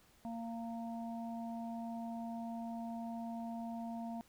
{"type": "harmonic tone", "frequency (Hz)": 230.4, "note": "A#3", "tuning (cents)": -20, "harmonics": [1, 3, 4], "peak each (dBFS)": [-41, -46, -52], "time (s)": [0.25, 4.21], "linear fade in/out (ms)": 0, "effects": ["pink hiss -67 dBFS RMS until 4.28 s"]}